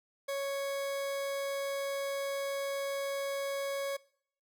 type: tone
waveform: 40% pulse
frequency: 554.4 Hz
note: C#5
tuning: in tune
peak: -32 dBFS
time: 0.28-3.97 s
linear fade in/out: 10 ms
effects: noise-tail reverb RT60 0.6 s tail -22 dB re dry